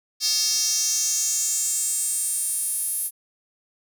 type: tone with high-pass filter sweep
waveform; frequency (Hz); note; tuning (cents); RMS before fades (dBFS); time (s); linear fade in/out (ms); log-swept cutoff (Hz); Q
square; 246.9; B3; 0; -24; 0.2-3.11; 50; 5000 to 11000; 4.8
effects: none